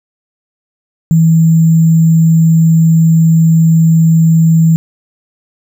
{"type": "tone with sample-and-hold", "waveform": "sine", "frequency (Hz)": 162.7, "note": "E3", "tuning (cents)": -22, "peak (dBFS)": -4, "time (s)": [1.11, 4.76], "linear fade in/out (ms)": 0, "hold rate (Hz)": 7350, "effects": []}